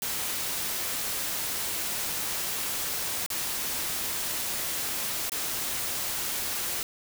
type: noise with dropouts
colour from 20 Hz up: white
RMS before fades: -31 dBFS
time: 0.02-6.83 s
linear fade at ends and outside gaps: 1 ms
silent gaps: 3.263-3.302 / 5.296-5.319 s
effects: none